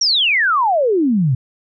sine exponential sweep, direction down, 5800 to 120 Hz, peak -12 dBFS, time 0.01-1.35 s, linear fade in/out 5 ms, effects none

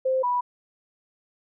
sine tone pair in turn, 522 / 981.7 Hz, C5 / B5, -4 / -11 cents, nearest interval major seventh, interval 1093 cents, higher second, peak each -20 / -21 dBFS, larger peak first, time 0.05-0.23 / 0.23-0.41 s, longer neither, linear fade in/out 10 ms, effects none

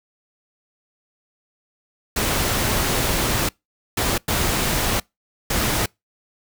pink noise bursts at uneven times, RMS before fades -21 dBFS, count 4, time 2.16-3.49 / 3.97-4.18 / 4.28-5 / 5.5-5.86 s, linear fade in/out 5 ms, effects noise-tail reverb RT60 0.2 s tail -26 dB re dry

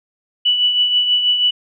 sine tone with tremolo, 2960 Hz, F#7, in tune, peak -10 dBFS, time 0.45-1.51 s, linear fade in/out 10 ms, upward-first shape triangle, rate 6.2 Hz, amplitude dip 55%, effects none

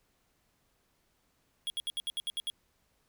square tone bursts, 3322 Hz, G#7, in tune, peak -32 dBFS, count 9, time 1.67-2.5 s, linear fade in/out 0 ms, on 30 ms, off 70 ms, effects pink hiss -73 dBFS RMS until 3.08 s

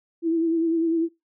sine tone with vibrato, 329.6 Hz, E4, in tune, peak -19 dBFS, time 0.22-1.09 s, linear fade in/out 50 ms, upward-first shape sine, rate 10 Hz, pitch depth 37 cents each way, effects noise-tail reverb RT60 0.2 s tail -21 dB re dry

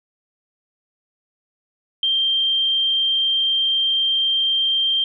sine tone, 3166 Hz, G7, 17 cents sharp, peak -16 dBFS, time 2.03-5.04 s, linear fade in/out 2 ms, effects none

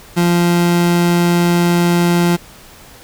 30% pulse tone, 173.4 Hz, F3, 12 cents flat, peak -8 dBFS, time 0.16-2.37 s, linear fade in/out 20 ms, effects pink hiss -40 dBFS RMS until 3.03 s

